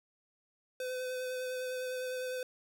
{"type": "tone with vibrato", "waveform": "square", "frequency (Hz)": 508, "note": "B4", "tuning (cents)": 49, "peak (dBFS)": -36, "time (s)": [0.8, 2.43], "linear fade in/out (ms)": 2, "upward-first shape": "sine", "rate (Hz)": 9.9, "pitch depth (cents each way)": 15, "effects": ["13-bit"]}